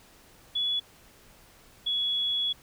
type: tone pair in turn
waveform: sine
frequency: 3400 / 3375 Hz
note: G#7 / G#7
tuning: +40 / +27 cents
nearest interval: unison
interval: 13 cents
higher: first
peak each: -25 dBFS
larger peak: neither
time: 0.55-0.8 / 1.86-2.53 s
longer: second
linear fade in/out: 10 ms
effects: pink hiss -56 dBFS RMS until 2.62 s